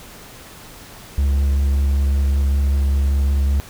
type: tone with vibrato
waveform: triangle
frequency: 69.3 Hz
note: C#2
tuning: in tune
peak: -12 dBFS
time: 1.18-3.6 s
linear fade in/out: 0 ms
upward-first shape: sine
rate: 5.2 Hz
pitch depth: 11 cents each way
effects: pink hiss -40 dBFS RMS until 3.69 s